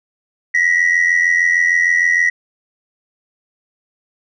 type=tone pair together; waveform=sine; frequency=1889 / 1975.5 Hz; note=A#6 / B6; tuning=+22 / 0 cents; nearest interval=minor second; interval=78 cents; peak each=-12 dBFS; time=0.54-2.3 s; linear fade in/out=10 ms; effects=tanh soft clip ceiling -8 dBFS